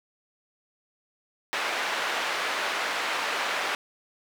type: band-pass noise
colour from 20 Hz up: white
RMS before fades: -29 dBFS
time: 1.53-3.75 s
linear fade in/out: 0 ms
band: 530 to 2300 Hz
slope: 12 dB/octave
effects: none